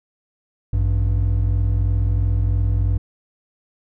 triangle tone pair together, 55 / 98 Hz, A1 / G2, 0 / 0 cents, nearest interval minor seventh, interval 1000 cents, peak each -16 dBFS, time 0.73-2.98 s, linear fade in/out 5 ms, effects tanh soft clip ceiling -7 dBFS

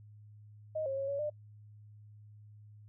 sine tone with pitch steps, 624 / 540 / 547 / 561 / 599 Hz, D#5 / C#5 / C#5 / C#5 / D5, +5 / -45 / -23 / +21 / +34 cents, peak -32 dBFS, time 0.75-1.3 s, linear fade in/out 10 ms, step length 110 ms, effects noise-tail reverb RT60 0.1 s tail -24 dB re dry + added 105 Hz sine -52 dBFS peak until 2.88 s

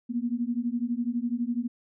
sine beating tone pair, 233.1 / 245.1 Hz, A#3 / B3, 0 / -13 cents, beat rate 12 Hz, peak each -29 dBFS, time 0.09-1.68 s, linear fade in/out 20 ms, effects none

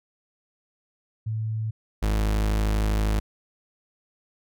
sine / 40% pulse tone pair in turn, 110 / 52.56 Hz, A2 / G#1, 0 / +21 cents, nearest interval octave + minor second, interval 1279 cents, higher first, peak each -25 / -20 dBFS, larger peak second, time 1.26-1.71 / 2.02-3.2 s, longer second, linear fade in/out 10 ms, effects none

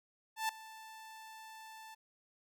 sawtooth tone with ADSR envelope, 882 Hz, A5, 4 cents sharp, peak -27 dBFS, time 0.36-1.95 s, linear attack 130 ms, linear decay 3 ms, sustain -19 dB, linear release 13 ms, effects none

